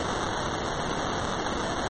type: noise with sample-and-hold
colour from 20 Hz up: violet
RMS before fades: -29 dBFS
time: 0-1.88 s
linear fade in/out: 2 ms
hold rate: 2450 Hz
effects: MP3 32 kbps